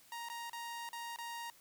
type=tone with dropouts; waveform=sawtooth; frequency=936 Hz; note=A#5; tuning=7 cents sharp; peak=-38 dBFS; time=0.12-1.5 s; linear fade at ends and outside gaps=1 ms; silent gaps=0.287-0.299 / 0.497-0.531 / 0.89-0.93 / 1.161-1.186 s; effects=white hiss -63 dBFS RMS until 1.6 s